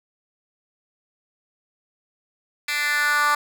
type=tone with high-pass filter sweep; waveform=10% pulse; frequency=293.7 Hz; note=D4; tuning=in tune; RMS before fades=-21 dBFS; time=2.68-3.35 s; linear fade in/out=5 ms; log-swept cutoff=2400 to 1100 Hz; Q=3.1; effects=none